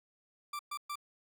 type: tone bursts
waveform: 40% pulse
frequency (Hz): 1174.7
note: D6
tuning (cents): 0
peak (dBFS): -36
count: 3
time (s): 0.53-0.956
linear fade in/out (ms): 5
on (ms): 62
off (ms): 120
effects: none